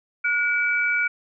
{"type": "tone pair together", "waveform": "sine", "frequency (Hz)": [1446.8, 2300], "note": ["F#6", "D7"], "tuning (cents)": [-39, -37], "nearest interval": "minor sixth", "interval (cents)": 802, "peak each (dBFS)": -22, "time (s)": [0.24, 1.08], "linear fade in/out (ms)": 10, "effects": []}